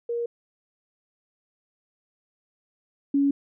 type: tone pair in turn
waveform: sine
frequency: 471.4 / 280.3 Hz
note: A#4 / C#4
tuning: +19 / +19 cents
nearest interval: major sixth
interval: 900 cents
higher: first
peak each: -25 / -18 dBFS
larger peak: second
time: 0.09-0.26 / 3.14-3.31 s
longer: neither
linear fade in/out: 5 ms
effects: none